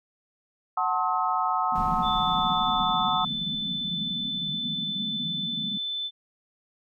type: chord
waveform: sine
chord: F# diminished seventh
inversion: none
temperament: just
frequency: 740 / 888 / 1065.6 / 1278.7 Hz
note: F#5 / A5 / C6 / Eb6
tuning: 0 / +16 / +31 / +47 cents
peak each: -28 / -29 / -29 / -27 dBFS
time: 0.77-3.25 s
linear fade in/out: 5 ms
type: band-pass noise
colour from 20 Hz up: pink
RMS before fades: -36 dBFS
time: 1.72-5.78 s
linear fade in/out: 5 ms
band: 150 to 250 Hz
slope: 96 dB/octave
type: noise with exponential decay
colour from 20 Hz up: brown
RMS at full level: -34 dBFS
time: 1.75-5.8 s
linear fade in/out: 5 ms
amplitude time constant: 880 ms
type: tone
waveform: sine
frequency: 3520 Hz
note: A7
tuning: in tune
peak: -28 dBFS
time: 2.02-6.11 s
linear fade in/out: 50 ms
effects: none